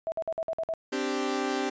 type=tone bursts; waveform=sine; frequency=652 Hz; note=E5; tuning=19 cents flat; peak=-27 dBFS; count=7; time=0.07-0.738 s; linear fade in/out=0 ms; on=50 ms; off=53 ms
type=chord; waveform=sawtooth; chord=C suspended second; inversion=none; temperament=equal; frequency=261.6 / 293.7 / 392 Hz; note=C4 / D4 / G4; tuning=0 / 0 / 0 cents; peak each=-28 / -29 / -27 dBFS; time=0.92-1.7 s; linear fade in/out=10 ms
effects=resampled to 16000 Hz